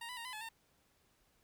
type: tone with pitch steps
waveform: 15% pulse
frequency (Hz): 931 / 993 / 929 / 1009 / 859 / 907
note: A#5 / B5 / A#5 / B5 / A5 / A#5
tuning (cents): -2 / +9 / -6 / +37 / -42 / -48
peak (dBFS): -37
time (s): 0.01-0.49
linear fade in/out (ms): 5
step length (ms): 80
effects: pink hiss -73 dBFS RMS until 1.43 s